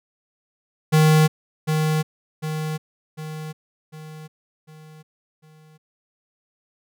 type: tone with echo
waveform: square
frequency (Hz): 155.56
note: D#3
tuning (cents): 0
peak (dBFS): -13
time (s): 0.92-1.28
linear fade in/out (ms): 20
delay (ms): 750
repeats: 6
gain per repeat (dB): -6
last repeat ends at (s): 5.78
effects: none